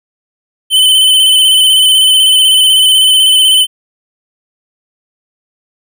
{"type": "tone with vibrato", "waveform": "square", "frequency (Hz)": 3048, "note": "G7", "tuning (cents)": -49, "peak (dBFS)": -5, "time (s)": [0.7, 3.67], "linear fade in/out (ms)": 50, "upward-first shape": "square", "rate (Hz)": 16, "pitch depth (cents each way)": 25, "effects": []}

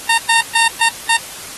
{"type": "tone bursts at uneven times", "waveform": "15% pulse", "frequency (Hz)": 916, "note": "A#5", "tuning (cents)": -31, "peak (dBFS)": -4, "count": 5, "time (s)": [[0.09, 0.18], [0.29, 0.41], [0.55, 0.68], [0.81, 0.89], [1.09, 1.17]], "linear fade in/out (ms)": 5, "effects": ["white hiss -31 dBFS RMS until 1.57 s", "AAC 32 kbps"]}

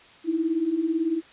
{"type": "beating tone pair", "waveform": "sine", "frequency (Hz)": [311.1, 329.1], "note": ["D#4", "E4"], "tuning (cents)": [0, -3], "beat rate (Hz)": 18, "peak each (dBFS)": [-28, -23], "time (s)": [0.24, 1.22], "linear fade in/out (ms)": 50, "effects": ["white hiss -51 dBFS RMS until 1.32 s", "resampled to 8000 Hz"]}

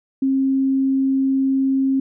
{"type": "tone", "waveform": "sine", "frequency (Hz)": 268.1, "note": "C4", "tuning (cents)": 42, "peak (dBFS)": -15, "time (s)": [0.22, 2], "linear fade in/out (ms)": 5, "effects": []}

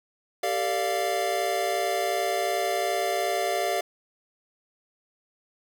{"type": "chord", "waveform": "square", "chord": "G minor seventh", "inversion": "none", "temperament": "equal with one note detuned", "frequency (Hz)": [392, 454.7, 587.3, 698.5], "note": ["G4", "Bb4", "D5", "F5"], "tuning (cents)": [0, -43, 0, 0], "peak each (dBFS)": [-32, -34, -31, -28], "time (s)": [0.43, 3.81], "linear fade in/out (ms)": 5, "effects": ["9-bit"]}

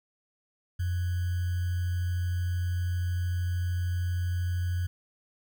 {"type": "tone with sample-and-hold", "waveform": "sine", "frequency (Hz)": 88.7, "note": "F2", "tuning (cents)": 27, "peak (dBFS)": -26, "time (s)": [0.79, 4.87], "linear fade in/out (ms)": 10, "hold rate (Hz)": 1575, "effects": []}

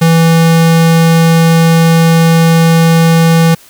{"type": "tone", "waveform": "square", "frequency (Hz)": 164.81, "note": "E3", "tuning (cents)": 0, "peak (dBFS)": -5, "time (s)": [0.01, 3.55], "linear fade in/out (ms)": 10, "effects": ["white hiss -40 dBFS RMS until 3.69 s"]}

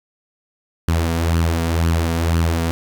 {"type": "tone with flanger", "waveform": "sawtooth", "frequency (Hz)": 83, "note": "E2", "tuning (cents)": 12, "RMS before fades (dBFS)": -18, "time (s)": [0.88, 2.71], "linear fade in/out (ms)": 0, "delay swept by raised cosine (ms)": [0.66, 4.36], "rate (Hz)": 2, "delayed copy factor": 0.55, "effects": []}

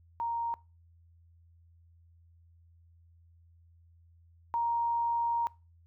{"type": "tone pair in turn", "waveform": "sine", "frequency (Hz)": [932.3, 936.2], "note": ["A#5", "A#5"], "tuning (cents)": [0, 7], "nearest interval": "unison", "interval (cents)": 7, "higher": "second", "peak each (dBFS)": [-30, -27], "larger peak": "second", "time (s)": [[0.2, 0.54], [4.54, 5.47]], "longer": "second", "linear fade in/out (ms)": 0, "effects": ["noise-tail reverb RT60 0.3 s tail -22 dB re dry", "added 84 Hz sine -58 dBFS peak until 5.86 s"]}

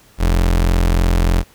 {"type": "tone", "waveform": "35% pulse", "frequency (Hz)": 43.23, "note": "F1", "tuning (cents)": -17, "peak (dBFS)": -10, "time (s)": [0.18, 1.44], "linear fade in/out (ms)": 50, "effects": ["pink hiss -49 dBFS RMS until 1.54 s"]}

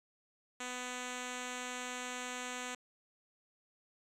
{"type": "tone with low-pass filter", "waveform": "5% pulse", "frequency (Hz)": 249.3, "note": "B3", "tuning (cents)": 16, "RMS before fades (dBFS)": -42, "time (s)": [0.6, 2.75], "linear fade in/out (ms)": 5, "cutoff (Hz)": 7400, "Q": 1.9, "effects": ["11-bit"]}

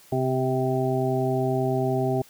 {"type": "harmonic tone with a mistuned harmonic", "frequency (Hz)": 130, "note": "C3", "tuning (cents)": -11, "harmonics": [1, 2, 3, 5, 6], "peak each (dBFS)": [-26, -29, -26, -29, -31], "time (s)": [0.12, 2.22], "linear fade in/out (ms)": 5, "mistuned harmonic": 1, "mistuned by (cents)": 17, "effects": ["white hiss -53 dBFS RMS until 2.29 s"]}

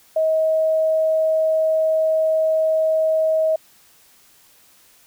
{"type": "tone", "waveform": "sine", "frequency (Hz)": 635, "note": "D#5", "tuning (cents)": 35, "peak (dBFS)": -15, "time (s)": [0.16, 3.56], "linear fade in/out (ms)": 5, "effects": ["white hiss -53 dBFS RMS until 5.06 s"]}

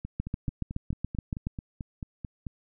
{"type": "two click trains", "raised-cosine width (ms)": 5, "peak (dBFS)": [-23, -17], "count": [12, 10], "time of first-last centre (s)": [[0.05, 2.468], [0.2, 1.469]], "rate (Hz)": [4.55, 7.09], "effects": []}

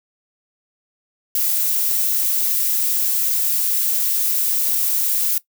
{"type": "noise", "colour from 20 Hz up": "violet", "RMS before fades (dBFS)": -19, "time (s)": [1.35, 5.38], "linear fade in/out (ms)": 2, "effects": ["noise-tail reverb RT60 0.1 s tail -18 dB re dry"]}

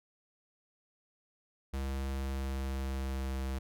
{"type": "tone with pitch glide", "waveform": "square", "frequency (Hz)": [67.4, 66.28], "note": ["C#2", "C2"], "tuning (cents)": [-48, 23], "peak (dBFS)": -34, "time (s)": [1.73, 3.59], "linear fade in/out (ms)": 10, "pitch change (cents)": -29, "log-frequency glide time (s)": [2.08, 3.45], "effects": []}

